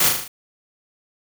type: noise with echo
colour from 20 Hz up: white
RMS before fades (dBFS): -17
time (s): 0-0.09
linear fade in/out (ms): 5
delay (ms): 38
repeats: 5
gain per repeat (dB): -4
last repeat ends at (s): 0.28
effects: none